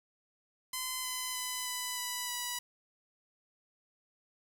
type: tone with pitch steps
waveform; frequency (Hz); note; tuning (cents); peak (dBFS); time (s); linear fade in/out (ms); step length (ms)
5% pulse; 1025 / 1015.6 / 1006.2 / 997 / 987.8 / 978.7; C6 / B5 / B5 / B5 / B5 / B5; -36 / +48 / +32 / +16 / 0 / -16; -23; 0.73-2.59; 5; 310
effects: 9-bit